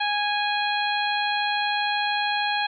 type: harmonic tone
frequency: 827 Hz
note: G#5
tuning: 8 cents flat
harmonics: 1 / 2 / 3 / 4 / 5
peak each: -25 / -28 / -30 / -31 / -32 dBFS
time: 0-2.67 s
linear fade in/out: 10 ms
effects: none